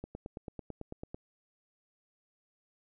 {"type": "click train", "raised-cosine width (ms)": 2, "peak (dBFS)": -27, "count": 11, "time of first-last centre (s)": [0.04, 1.145], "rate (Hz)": 9.05, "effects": []}